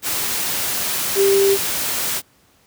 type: tone in noise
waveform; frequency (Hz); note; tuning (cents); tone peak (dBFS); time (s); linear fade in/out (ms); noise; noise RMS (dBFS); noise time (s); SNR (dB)
sine; 394; G4; +9; -12; 1.15-1.58; 50; white; -22; 0.02-2.22; +7
effects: pink hiss -56 dBFS RMS until 2.66 s + high-pass 60 Hz 12 dB/octave